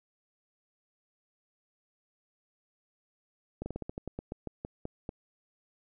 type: slowing click train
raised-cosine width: 2 ms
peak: -23 dBFS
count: 14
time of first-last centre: 3.62-5.091 s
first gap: 40 ms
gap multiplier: 1.16
effects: none